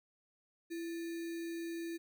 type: tone with sample-and-hold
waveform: sine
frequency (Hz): 334.3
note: E4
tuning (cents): +24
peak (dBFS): -38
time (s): 0.7-1.98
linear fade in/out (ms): 20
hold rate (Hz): 2100
effects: none